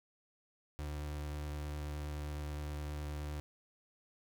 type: tone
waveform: 35% pulse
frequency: 74.2 Hz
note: D2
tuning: 18 cents sharp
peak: -37 dBFS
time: 0.79-3.4 s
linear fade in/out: 0 ms
effects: none